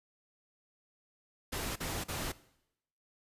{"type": "noise bursts", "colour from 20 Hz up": "pink", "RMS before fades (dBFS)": -37, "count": 3, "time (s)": [1.52, 2.322], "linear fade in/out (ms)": 10, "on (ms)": 240, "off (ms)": 41, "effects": ["noise-tail reverb RT60 0.8 s tail -19 dB re dry", "resampled to 32000 Hz"]}